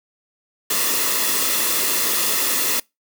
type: noise with comb filter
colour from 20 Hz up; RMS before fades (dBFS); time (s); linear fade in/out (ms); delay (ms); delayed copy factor
white; -20; 0.7-2.8; 5; 1.3; -0.55
effects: noise-tail reverb RT60 0.2 s tail -25 dB re dry + high-pass 200 Hz 12 dB/octave